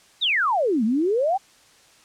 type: exponential two-way sweep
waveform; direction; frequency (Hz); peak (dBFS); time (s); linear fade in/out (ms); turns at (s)
sine; down then up; 3951 to 207.7 to 814; -18; 0.21-1.38; 20; 0.84
effects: white hiss -54 dBFS RMS until 2.04 s + low-pass 8000 Hz 12 dB/octave